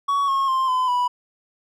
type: tone with pitch steps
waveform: triangle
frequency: 1123 / 1086.6 / 1051.4 / 1017.4 / 984.4 Hz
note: C#6 / C#6 / C6 / C6 / B5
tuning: +22 / -35 / +8 / -49 / -6 cents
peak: -16 dBFS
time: 0.08-1.08 s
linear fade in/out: 10 ms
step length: 200 ms
effects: none

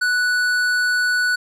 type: tone with tanh clipping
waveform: sine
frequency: 1480 Hz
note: F#6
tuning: in tune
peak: -18 dBFS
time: 0.01-1.36 s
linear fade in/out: 10 ms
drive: 13 dB
effects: none

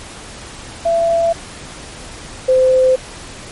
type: tone pair in turn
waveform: sine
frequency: 671 / 516.4 Hz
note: E5 / C5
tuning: +31 / -23 cents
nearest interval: perfect fourth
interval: 454 cents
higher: first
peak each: -11 / -8 dBFS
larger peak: second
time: 0.85-1.33 / 2.48-2.96 s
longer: neither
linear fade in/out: 10 ms
effects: pink hiss -33 dBFS RMS until 3.51 s + MP3 48 kbps

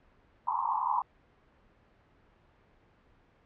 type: band-pass noise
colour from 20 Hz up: pink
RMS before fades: -30 dBFS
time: 0.47-1.02 s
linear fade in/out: 5 ms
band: 850 to 1100 Hz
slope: 96 dB/octave
effects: pink hiss -64 dBFS RMS until 3.45 s + low-pass 2000 Hz 12 dB/octave

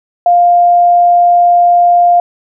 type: tone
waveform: sine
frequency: 701 Hz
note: F5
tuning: 6 cents sharp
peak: -4 dBFS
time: 0.26-2.2 s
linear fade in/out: 2 ms
effects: none

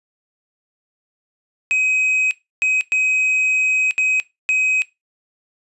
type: tone bursts at uneven times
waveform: triangle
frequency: 2528 Hz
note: D#7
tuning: 27 cents sharp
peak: -12 dBFS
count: 5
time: 1.71-2.31 / 2.62-2.81 / 2.92-3.91 / 3.98-4.2 / 4.49-4.82 s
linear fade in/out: 0 ms
effects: noise-tail reverb RT60 0.2 s tail -20 dB re dry + resampled to 24000 Hz

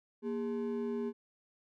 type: ring-modulated tone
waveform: triangle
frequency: 321.5 Hz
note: E4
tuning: 43 cents flat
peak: -28 dBFS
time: 0.22-1.13 s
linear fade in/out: 50 ms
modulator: 86.7 Hz
effects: none

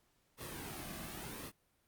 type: noise with flanger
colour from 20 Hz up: pink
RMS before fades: -45 dBFS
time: 0.37-1.52 s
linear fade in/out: 50 ms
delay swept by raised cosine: 1.3 to 2.2 ms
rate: 0.87 Hz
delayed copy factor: -0.55
effects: pink hiss -75 dBFS RMS until 1.87 s + Opus 48 kbps

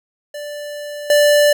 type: tone with level steps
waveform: square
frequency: 587.3 Hz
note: D5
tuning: in tune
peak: -27 / -10 dBFS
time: 0.34-1.53 s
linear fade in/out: 5 ms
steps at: 1.1 s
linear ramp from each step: 2 ms
effects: none

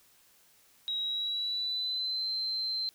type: tone with pitch glide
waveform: sine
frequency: 3834 to 4109 Hz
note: A#7 to C8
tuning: +48 to -32 cents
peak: -30 dBFS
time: 0.88-2.89 s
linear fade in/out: 0 ms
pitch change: +120 cents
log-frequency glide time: 1-2.3 s
effects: white hiss -63 dBFS RMS until 2.94 s

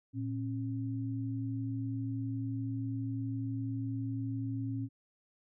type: tone pair together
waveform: sine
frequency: 114 / 271.1 Hz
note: A#2 / C#4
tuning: -38 / -38 cents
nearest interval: octave + minor third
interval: 1500 cents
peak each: -35 / -37 dBFS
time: 0.13-4.89 s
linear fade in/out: 50 ms
effects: none

